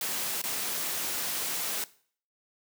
white noise with dropouts, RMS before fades -32 dBFS, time 0.01-1.84 s, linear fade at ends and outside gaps 2 ms, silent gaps 0.417-0.438 s, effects noise-tail reverb RT60 0.5 s tail -19 dB re dry + high-pass 150 Hz 12 dB/octave

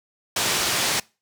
white low-pass noise, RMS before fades -23 dBFS, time 0.36-1 s, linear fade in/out 5 ms, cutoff 6800 Hz, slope 12 dB/octave, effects noise-tail reverb RT60 0.3 s tail -24 dB re dry + high-pass 80 Hz 12 dB/octave

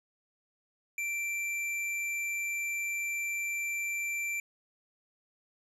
sine tone with hard clipping, 2349 Hz, D7, in tune, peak -33 dBFS, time 0.98-4.4 s, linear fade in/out 2 ms, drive 11 dB, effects resampled to 32000 Hz

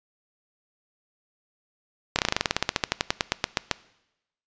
slowing click train, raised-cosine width 0.2 ms, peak -3 dBFS, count 23, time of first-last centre 2.16-3.713 s, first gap 28 ms, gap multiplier 1.08, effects noise-tail reverb RT60 0.9 s tail -20 dB re dry + resampled to 16000 Hz

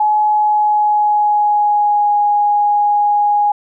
sine tone with pitch glide, 847 to 827.2 Hz, G#5 to G#5, +34 to -7 cents, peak -10 dBFS, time 0-3.52 s, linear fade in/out 5 ms, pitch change -41 cents, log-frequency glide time 0.22-2.16 s, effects none

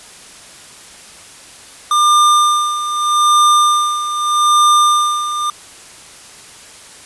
square tone with tremolo, 1200 Hz, D6, 37 cents sharp, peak -8 dBFS, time 1.91-5.5 s, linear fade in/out 2 ms, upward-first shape sine, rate 0.81 Hz, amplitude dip 70%, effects white hiss -38 dBFS RMS until 7.05 s + resampled to 24000 Hz

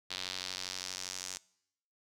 sawtooth tone with band-pass filter sweep, 92.5 Hz, F#2, in tune, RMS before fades -41 dBFS, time 0.1-1.38 s, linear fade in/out 10 ms, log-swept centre 4000 to 6500 Hz, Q 2.3, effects noise-tail reverb RT60 0.8 s tail -24 dB re dry

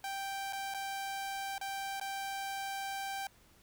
sawtooth tone with dropouts, 784 Hz, G5, in tune, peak -33 dBFS, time 0.04-3.27 s, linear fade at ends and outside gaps 2 ms, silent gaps 0.526-0.531 / 0.74-0.745 / 1.581-1.612 / 1.999-2.012 s, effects pink hiss -64 dBFS RMS until 3.62 s

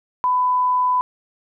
sine tone, 1000 Hz, B5, 21 cents sharp, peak -15 dBFS, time 0.24-1.01 s, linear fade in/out 0 ms, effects none

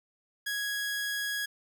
sawtooth tone, 1661.2 Hz, G#6, in tune, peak -27 dBFS, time 0.46-1.46 s, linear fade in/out 10 ms, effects none

